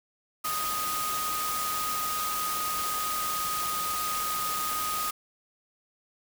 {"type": "tone in noise", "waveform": "sine", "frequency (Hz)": 1244.5, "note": "D#6", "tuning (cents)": 0, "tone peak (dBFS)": -30, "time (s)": [0.44, 5.11], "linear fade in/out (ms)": 10, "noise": "white", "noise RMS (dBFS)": -33, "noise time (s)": [0.44, 5.11], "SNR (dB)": 0, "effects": []}